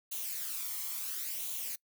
blue noise with flanger, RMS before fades -38 dBFS, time 0.11-1.76 s, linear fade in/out 10 ms, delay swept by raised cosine 0.29 to 0.96 ms, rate 0.72 Hz, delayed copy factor +0.55, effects noise-tail reverb RT60 0.1 s tail -24 dB re dry

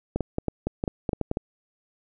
clicks, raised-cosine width 2 ms, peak -12 dBFS, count 12, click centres 0.16 / 0.207 / 0.384 / 0.483 / 0.67 / 0.839 / 0.878 / 1.092 / 1.132 / 1.213 / 1.314 / 1.371 s, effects none

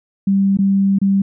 sine tone with dropouts, 196 Hz, G3, in tune, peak -11 dBFS, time 0.27-1.22 s, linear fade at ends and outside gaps 5 ms, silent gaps 0.572-0.587 / 0.987-1.015 s, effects none

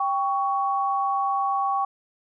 sine tone pair together, 789 / 1117.3 Hz, G5 / C#6, +11 / +13 cents, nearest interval tritone, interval 602 cents, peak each -24 dBFS, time 0-1.85 s, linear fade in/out 5 ms, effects none

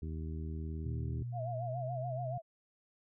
harmonic tone, 79.1 Hz, D#2, 29 cents sharp, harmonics 1 / 2 / 3 / 4 / 5, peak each -38 / -44 / -48 / -50 / -52 dBFS, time 0.02-1.23 s, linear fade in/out 5 ms
sine tone with pitch glide, 120.9 to 127.42 Hz, B2 to C3, -36 to -45 cents, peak -37 dBFS, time 0.85-2.38 s, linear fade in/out 5 ms, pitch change +91 cents, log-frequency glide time 1.65-1.77 s
sine tone with vibrato, 672 Hz, E5, 33 cents sharp, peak -38 dBFS, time 1.32-2.42 s, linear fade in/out 50 ms, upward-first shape sine, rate 7 Hz, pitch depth 110 cents each way
effects none

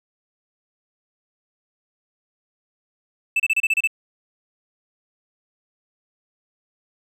triangle tone bursts, 2637 Hz, E7, in tune, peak -14 dBFS, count 8, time 3.36-3.874 s, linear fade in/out 5 ms, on 38 ms, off 30 ms, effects none

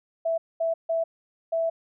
sine tone bursts at uneven times, 659 Hz, E5, 1 cent flat, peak -22 dBFS, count 4, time 0.25-0.38 / 0.6-0.74 / 0.89-1.04 / 1.52-1.7 s, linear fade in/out 10 ms, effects none

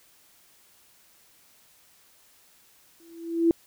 sine tone with exponential growth, 333.8 Hz, E4, 22 cents sharp, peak -14 dBFS, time 3-3.51 s, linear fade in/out 1 ms, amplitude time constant 110 ms, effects white hiss -59 dBFS RMS until 3.66 s

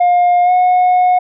sine tone with pitch glide, 710 to 727 Hz, F5 to F#5, +28 to -31 cents, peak -5 dBFS, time 0-1.19 s, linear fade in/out 10 ms, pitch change +41 cents, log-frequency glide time 0.44-0.51 s, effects tanh soft clip ceiling -7 dBFS

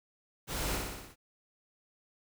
pink noise with echo, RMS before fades -36 dBFS, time 0.47-0.8 s, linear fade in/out 50 ms, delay 60 ms, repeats 6, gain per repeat -3 dB, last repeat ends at 1.16 s, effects none

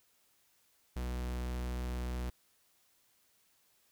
45% pulse tone, 61.6 Hz, B1, 4 cents flat, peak -35 dBFS, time 0.96-2.3 s, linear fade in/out 5 ms, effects white hiss -71 dBFS RMS until 3.91 s

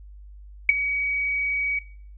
sine tone with ADSR envelope, 2264 Hz, C#7, 36 cents sharp, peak -8 dBFS, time 0.69-1.79 s, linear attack 3 ms, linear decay 13 ms, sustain -14 dB, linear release 4 ms, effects noise-tail reverb RT60 0.5 s tail -19 dB re dry + added 50 Hz sine -41 dBFS peak until 2.17 s

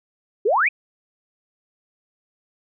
sine exponential sweep, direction up, 369.7 to 2622 Hz, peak -15 dBFS, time 0.45-0.69 s, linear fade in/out 10 ms, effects none

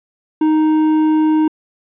sine tone with hard clipping, 311.1 Hz, D#4, in tune, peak -12 dBFS, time 0.41-1.48 s, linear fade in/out 5 ms, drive 6 dB, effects resampled to 8000 Hz

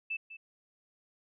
sine tone with echo, 2637 Hz, E7, in tune, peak -32 dBFS, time 0.1-0.17 s, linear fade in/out 10 ms, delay 200 ms, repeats 1, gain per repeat -12 dB, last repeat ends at 0.37 s, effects none

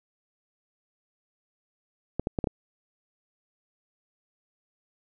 clicks, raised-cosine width 2 ms, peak -13 dBFS, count 5, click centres 2.196 / 2.271 / 2.388 / 2.442 / 2.472 s, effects none

